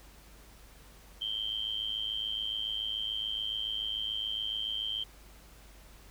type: tone with amplitude modulation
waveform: sine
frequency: 3136 Hz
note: G7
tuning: in tune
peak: -28 dBFS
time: 1.21-5.04 s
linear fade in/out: 10 ms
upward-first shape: sine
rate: 107 Hz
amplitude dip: 85%
effects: added 50 Hz sine -54 dBFS peak until 6.1 s + pink hiss -57 dBFS RMS until 6.1 s